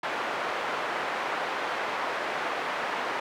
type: band-pass noise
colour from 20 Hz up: pink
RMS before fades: -31 dBFS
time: 0.03-3.2 s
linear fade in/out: 5 ms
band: 620 to 1900 Hz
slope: 12 dB/octave
effects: none